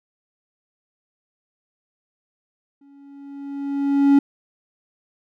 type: tone with exponential growth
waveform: triangle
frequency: 280 Hz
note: C#4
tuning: 18 cents sharp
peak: -7 dBFS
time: 2.81-4.19 s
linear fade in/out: 5 ms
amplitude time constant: 300 ms
effects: none